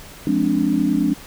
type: chord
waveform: sine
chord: D half-diminished seventh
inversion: first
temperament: just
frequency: 176.2 / 211.4 / 264.3 / 293.7 Hz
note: F3 / Ab3 / C4 / D4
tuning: +16 / +31 / +18 / 0 cents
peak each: -24 / -22 / -21 / -19 dBFS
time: 0.27-1.14 s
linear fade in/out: 2 ms
effects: pink hiss -40 dBFS RMS until 1.26 s